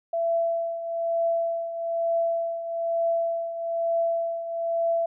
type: tone with tremolo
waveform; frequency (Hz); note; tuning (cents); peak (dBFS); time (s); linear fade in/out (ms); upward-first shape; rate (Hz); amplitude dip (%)
sine; 670; E5; +28; -20; 0.13-5.06; 5; triangle; 1.1; 70
effects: none